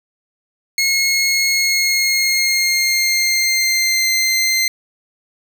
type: tone with pitch glide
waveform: 20% pulse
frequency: 2167 to 2081 Hz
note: C#7 to C7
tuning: -40 to -10 cents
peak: -9 dBFS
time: 0.78-4.68 s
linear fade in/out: 2 ms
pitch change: -70 cents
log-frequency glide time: 1.56-4.1 s
effects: none